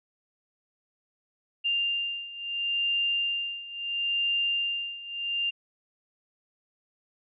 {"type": "beating tone pair", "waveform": "sine", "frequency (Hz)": [2794, 2794.74], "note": ["F7", "F7"], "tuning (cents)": [0, 1], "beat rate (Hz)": 0.74, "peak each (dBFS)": [-31, -28], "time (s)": [1.64, 5.51], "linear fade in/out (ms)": 20, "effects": []}